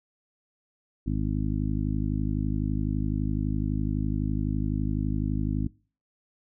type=harmonic tone; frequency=51.91 Hz; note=G#1; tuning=in tune; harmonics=1 / 2 / 3 / 4 / 5 / 6; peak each=-29 / -31 / -32 / -34 / -32 / -37 dBFS; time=1.06-5.68 s; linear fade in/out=10 ms; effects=noise-tail reverb RT60 0.4 s tail -24 dB re dry